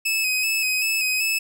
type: tone with vibrato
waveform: sawtooth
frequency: 2563 Hz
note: E7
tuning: 49 cents flat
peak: -17 dBFS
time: 0.05-1.39 s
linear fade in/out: 10 ms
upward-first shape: square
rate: 2.6 Hz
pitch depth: 30 cents each way
effects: none